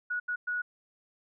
sine tone bursts at uneven times, 1461 Hz, F#6, 22 cents flat, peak -29 dBFS, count 3, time 0.1-0.2 / 0.28-0.36 / 0.47-0.62 s, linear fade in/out 10 ms, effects none

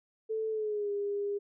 sine tone with pitch glide, 440 to 405.8 Hz, A4 to G#4, 0 to -40 cents, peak -30 dBFS, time 0.29-1.39 s, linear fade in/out 20 ms, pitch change -140 cents, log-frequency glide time 0.5-0.91 s, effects none

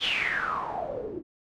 white noise with low-pass filter sweep, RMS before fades -30 dBFS, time 0-1.23 s, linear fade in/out 50 ms, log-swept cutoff 3400 to 310 Hz, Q 9.3, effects none

